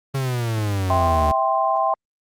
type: exponential sweep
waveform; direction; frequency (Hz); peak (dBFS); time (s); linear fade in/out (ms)
45% pulse; down; 137.9 to 73.42; -20; 0.14-1.32; 10
type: chord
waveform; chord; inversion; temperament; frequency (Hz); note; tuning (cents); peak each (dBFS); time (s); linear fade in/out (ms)
sine; C major; first; just; 654.1 / 784.9 / 1046.5; E5 / G5 / C6; -14 / +2 / 0; -22 / -21 / -21; 0.9-1.94; 2
effects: Opus 32 kbps